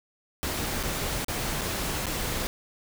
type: noise with dropouts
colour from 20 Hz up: pink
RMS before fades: -30 dBFS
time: 0.43-2.47 s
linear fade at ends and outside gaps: 0 ms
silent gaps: 0.829-0.835 / 1.246-1.283 / 1.612-1.616 / 2.058-2.067 s
effects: none